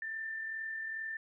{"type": "tone with amplitude modulation", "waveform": "sine", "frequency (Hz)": 1783, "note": "A6", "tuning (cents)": 22, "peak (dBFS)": -35, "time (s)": [0.02, 1.17], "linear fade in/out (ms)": 2, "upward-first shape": "sine", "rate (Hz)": 42.4, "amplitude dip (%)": 35, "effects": []}